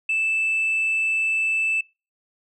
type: tone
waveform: sine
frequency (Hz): 2637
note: E7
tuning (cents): 0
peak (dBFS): -18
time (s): 0.09-1.81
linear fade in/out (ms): 5
effects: noise-tail reverb RT60 0.3 s tail -26 dB re dry + tanh soft clip ceiling -17 dBFS